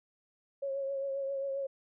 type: tone with vibrato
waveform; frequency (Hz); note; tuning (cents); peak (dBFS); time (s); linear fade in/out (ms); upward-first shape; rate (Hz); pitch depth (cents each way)
sine; 548; C#5; -20; -32; 0.62-1.67; 10; triangle; 7.5; 35
effects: none